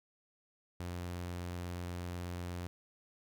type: tone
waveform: sawtooth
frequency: 88.2 Hz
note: F2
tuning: 18 cents sharp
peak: -35 dBFS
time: 0.8-2.67 s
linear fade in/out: 0 ms
effects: none